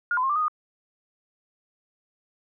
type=tone with pitch steps; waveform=sine; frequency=1423 / 1012 / 1069 / 1179 / 1246 / 1228 Hz; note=F6 / B5 / C6 / D6 / D#6 / D#6; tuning=+32 / +42 / +37 / +6 / +2 / -23 cents; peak=-21 dBFS; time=0.11-0.482 s; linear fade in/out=2 ms; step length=62 ms; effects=none